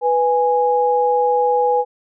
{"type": "tone pair together", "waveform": "sine", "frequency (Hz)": [493.9, 828.4], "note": ["B4", "G#5"], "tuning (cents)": [0, -5], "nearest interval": "major sixth", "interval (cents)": 895, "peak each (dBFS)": -16, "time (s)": [0.01, 1.85], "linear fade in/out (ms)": 50, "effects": []}